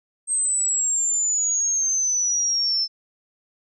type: exponential sweep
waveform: sine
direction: down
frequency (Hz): 8372 to 5280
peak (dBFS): -19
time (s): 0.27-2.88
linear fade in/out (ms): 50
effects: none